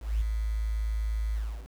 sine tone with ADSR envelope, 54.1 Hz, A1, 29 cents flat, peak -21 dBFS, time 0-1.69 s, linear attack 210 ms, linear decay 10 ms, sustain -5 dB, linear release 340 ms, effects tanh soft clip ceiling -18 dBFS + 8-bit

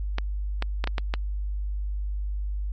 clicks, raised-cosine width 0.3 ms, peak -11 dBFS, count 6, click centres 0.184 / 0.624 / 0.841 / 0.874 / 0.982 / 1.139 s, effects added 50 Hz sine -26 dBFS peak until 2.72 s + MP3 32 kbps

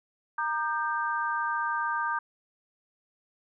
sine chord, G minor, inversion first, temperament equal with one note detuned, 932.3 / 1205.6 / 1568 Hz, Bb5 / D6 / G6, 0 / +45 / 0 cents, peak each -31 dBFS, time 0.38-2.19 s, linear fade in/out 5 ms, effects none

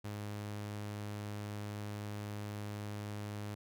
sawtooth tone, 103.83 Hz, G#2, in tune, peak -36 dBFS, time 0.04-3.55 s, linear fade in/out 10 ms, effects none

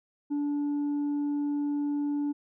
triangle tone with tanh clipping, 290 Hz, D4, 22 cents flat, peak -27 dBFS, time 0.3-2.33 s, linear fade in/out 20 ms, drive 7 dB, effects none

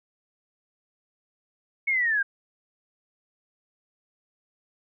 sine linear sweep, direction down, 2217 to 1568 Hz, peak -21 dBFS, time 1.87-2.23 s, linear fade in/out 10 ms, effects none

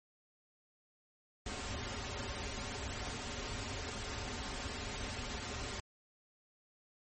pink noise with comb filter, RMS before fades -41 dBFS, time 1.46-5.8 s, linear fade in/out 2 ms, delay 6.1 ms, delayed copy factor -0.7, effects MP3 32 kbps

